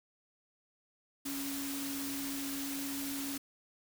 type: tone in noise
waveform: sine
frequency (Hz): 277.2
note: C#4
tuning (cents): 0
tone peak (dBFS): -38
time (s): 1.25-3.38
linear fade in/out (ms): 10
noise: white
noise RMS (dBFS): -41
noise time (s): 1.25-3.38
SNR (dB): 0
effects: none